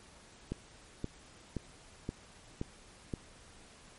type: click train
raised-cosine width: 3 ms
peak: -22 dBFS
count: 6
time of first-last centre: 0.52-3.138 s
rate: 1.91 Hz
effects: pink hiss -57 dBFS RMS until 3.98 s + MP3 48 kbps